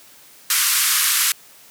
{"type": "band-pass noise", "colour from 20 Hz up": "white", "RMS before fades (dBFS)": -18, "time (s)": [0.5, 1.32], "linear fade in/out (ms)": 2, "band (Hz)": [1100, 14000], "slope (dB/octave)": 48, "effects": ["white hiss -47 dBFS RMS until 1.7 s", "high-pass 100 Hz 12 dB/octave"]}